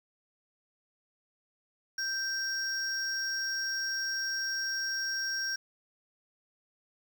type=tone pair together; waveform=triangle; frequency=1568 / 5588 Hz; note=G6 / F8; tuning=0 / 0 cents; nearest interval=octave + minor seventh; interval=2200 cents; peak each=-32 / -32 dBFS; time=1.98-5.56 s; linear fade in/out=5 ms; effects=9-bit